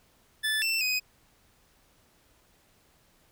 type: tone with pitch steps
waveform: 25% pulse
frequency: 1746 / 2679 / 2507 Hz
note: A6 / E7 / D#7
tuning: -14 / +27 / +12 cents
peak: -22 dBFS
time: 0.43-1 s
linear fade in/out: 20 ms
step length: 190 ms
effects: pink hiss -64 dBFS RMS until 3.31 s